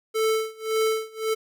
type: tone with tremolo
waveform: square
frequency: 440.4 Hz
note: A4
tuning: 2 cents sharp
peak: -20 dBFS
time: 0.14-1.35 s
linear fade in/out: 20 ms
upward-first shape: sine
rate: 1.8 Hz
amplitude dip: 95%
effects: none